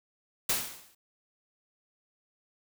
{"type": "noise with exponential decay", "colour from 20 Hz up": "white", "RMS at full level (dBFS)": -25, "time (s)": [0.49, 0.95], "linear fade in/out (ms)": 5, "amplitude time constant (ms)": 100, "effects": []}